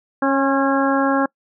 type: harmonic tone with a mistuned harmonic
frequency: 273.5 Hz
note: C#4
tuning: 23 cents flat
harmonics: 1 / 2 / 3 / 4 / 5 / 6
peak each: -18 / -21 / -23 / -24 / -25 / -26 dBFS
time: 0.22-1.26 s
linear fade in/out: 5 ms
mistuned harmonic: 4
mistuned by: -21 cents
effects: noise-tail reverb RT60 0.1 s tail -26 dB re dry